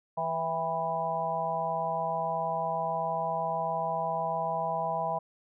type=harmonic tone with a mistuned harmonic; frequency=164.6 Hz; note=E3; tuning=2 cents flat; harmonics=1 / 3 / 4 / 5 / 6; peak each=-40 / -41 / -32 / -33 / -33 dBFS; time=0.17-5.19 s; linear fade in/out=10 ms; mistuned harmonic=5; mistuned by=-36 cents; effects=none